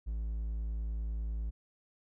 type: tone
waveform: triangle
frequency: 55 Hz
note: A1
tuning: in tune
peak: -31 dBFS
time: 0.06-1.51 s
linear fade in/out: 20 ms
effects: none